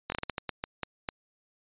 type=slowing click train; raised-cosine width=0.3 ms; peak=-15 dBFS; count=11; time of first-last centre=0.1-1.088 s; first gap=21 ms; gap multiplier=1.32; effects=resampled to 8000 Hz